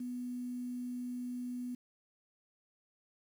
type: tone with quantisation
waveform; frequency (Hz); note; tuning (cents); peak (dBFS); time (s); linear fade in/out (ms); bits
sine; 246.9; B3; 0; -37; 0-1.75; 5; 10
effects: none